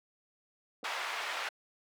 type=clicks; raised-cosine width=2 ms; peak=-31 dBFS; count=2; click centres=0.831 / 0.835 s
type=band-pass noise; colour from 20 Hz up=white; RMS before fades=-37 dBFS; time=0.84-1.49 s; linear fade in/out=5 ms; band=690 to 2200 Hz; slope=12 dB/octave
effects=high-pass 400 Hz 12 dB/octave